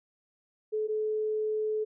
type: tone pair in turn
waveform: sine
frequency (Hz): 430.6 / 430.6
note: A4 / A4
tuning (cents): -37 / -37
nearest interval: unison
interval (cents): 0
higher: neither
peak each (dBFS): -27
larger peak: neither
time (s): 0.72-0.88 / 0.88-1.85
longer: second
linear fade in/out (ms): 20
effects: none